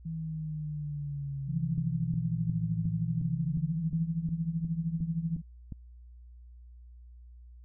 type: linear two-way sweep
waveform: sine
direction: down then up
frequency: 163.4 to 109.9 to 163.4 Hz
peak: -33 dBFS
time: 0.05-4.03 s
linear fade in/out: 10 ms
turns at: 2.88 s
type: tone with tremolo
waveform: sine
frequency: 164.81 Hz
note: E3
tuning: in tune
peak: -25 dBFS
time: 1.47-5.42 s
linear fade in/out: 50 ms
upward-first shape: triangle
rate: 13 Hz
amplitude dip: 85%
type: click train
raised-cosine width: 5 ms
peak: -27 dBFS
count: 12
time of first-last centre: 1.78-5.723 s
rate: 2.79 Hz
effects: added 60 Hz sine -48 dBFS peak until 7.64 s